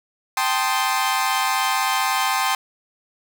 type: chord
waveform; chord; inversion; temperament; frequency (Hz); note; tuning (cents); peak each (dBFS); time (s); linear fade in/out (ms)
sawtooth; A half-diminished seventh; third; equal; 784 / 880 / 1046.5 / 1244.5; G5 / A5 / C6 / Eb6; 0 / 0 / 0 / 0; -20 / -22 / -19 / -24; 0.37-2.55; 2
effects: none